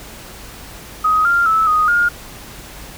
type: tone with pitch steps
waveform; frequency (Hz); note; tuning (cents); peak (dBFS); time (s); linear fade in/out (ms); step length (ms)
sine; 1258 / 1393 / 1307 / 1245 / 1419; D#6 / F6 / E6 / D#6 / F6; +19 / -5 / -15 / +1 / +27; -11; 1.04-2.09; 10; 210
effects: added 50 Hz sine -42 dBFS peak until 2.97 s + pink hiss -36 dBFS RMS until 2.97 s